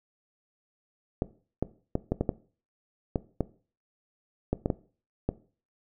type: clicks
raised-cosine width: 2 ms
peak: -12 dBFS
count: 12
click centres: 1.221 / 1.626 / 1.954 / 2.12 / 2.21 / 2.292 / 3.158 / 3.407 / 4.53 / 4.659 / 4.702 / 5.29 s
effects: noise-tail reverb RT60 0.4 s tail -18 dB re dry